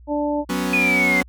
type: harmonic tone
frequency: 293.7 Hz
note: D4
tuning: in tune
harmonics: 1 / 2 / 3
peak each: -22 / -23 / -27 dBFS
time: 0.07-0.45 s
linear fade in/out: 50 ms
type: chord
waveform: sawtooth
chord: F# suspended fourth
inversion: none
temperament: equal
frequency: 185 / 246.9 / 277.2 Hz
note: F#3 / B3 / C#4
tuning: 0 / 0 / 0 cents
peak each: -21 dBFS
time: 0.49-1.23 s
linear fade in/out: 10 ms
type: exponential sweep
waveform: sine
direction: down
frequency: 2489 to 2068 Hz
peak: -16 dBFS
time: 0.73-1.21 s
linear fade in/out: 5 ms
effects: added 60 Hz sine -42 dBFS peak until 1.28 s